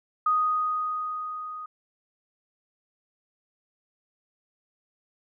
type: tone with level ramp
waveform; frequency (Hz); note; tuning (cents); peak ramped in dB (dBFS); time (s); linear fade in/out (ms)
sine; 1244.5; D#6; 0; -19 to -35; 0.26-1.66; 5
effects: none